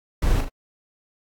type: noise with echo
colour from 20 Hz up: brown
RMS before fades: -19 dBFS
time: 0.22-0.41 s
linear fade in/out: 5 ms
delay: 39 ms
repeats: 2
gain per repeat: -6 dB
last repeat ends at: 0.488 s
effects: AAC 64 kbps